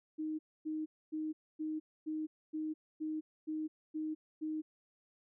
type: tone bursts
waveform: sine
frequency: 311.1 Hz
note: D#4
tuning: in tune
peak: -35 dBFS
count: 10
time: 0.18-4.62 s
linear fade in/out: 20 ms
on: 210 ms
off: 260 ms
effects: none